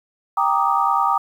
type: chord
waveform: sine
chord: Eb major seventh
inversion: first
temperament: equal with one note detuned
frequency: 788.5 / 932.3 / 1174.7 / 1244.5 Hz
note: G5 / Bb5 / D6 / Eb6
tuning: +10 / 0 / 0 / 0 cents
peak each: -21 dBFS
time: 0.37-1.18 s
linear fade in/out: 5 ms
effects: 8-bit